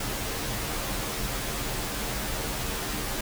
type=noise with comb filter; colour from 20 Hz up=pink; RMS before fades=-31 dBFS; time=0-3.21 s; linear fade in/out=5 ms; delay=12 ms; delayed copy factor=-0.85; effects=none